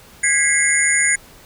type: tone cluster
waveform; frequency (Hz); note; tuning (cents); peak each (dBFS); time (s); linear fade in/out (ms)
sine; 1646 / 1974 / 2127 / 6900 / 9350; G#6 / B6 / C7 / A8 / D9; -16 / -1 / +28 / -35 / -9; -20; 0.23-1.16; 10
effects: pink hiss -45 dBFS RMS until 1.45 s